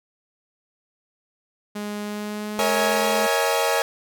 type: tone with pitch glide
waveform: sawtooth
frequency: 207.7 to 214.9 Hz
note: G#3 to A3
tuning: 0 to -41 cents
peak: -24 dBFS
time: 1.75-3.27 s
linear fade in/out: 10 ms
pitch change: +59 cents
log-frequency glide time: 2.02-3.11 s
type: chord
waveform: sawtooth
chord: A# half-diminished seventh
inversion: none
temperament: equal with one note detuned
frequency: 466.2 / 554.4 / 643.1 / 830.6 Hz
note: A#4 / C#5 / E5 / G#5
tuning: 0 / 0 / -43 / 0 cents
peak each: -21 dBFS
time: 2.59-3.82 s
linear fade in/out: 0 ms
effects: none